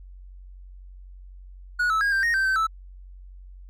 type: tone with pitch steps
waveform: triangle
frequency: 1458 / 1306 / 1632 / 1575 / 1861 / 1558 / 1542 / 1315 Hz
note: F#6 / E6 / G#6 / G6 / A#6 / G6 / G6 / E6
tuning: -26 / -17 / -31 / +8 / -3 / -11 / -29 / -5 cents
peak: -18 dBFS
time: 1.79-2.67 s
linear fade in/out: 10 ms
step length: 110 ms
effects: added 46 Hz sine -41 dBFS peak until 3.69 s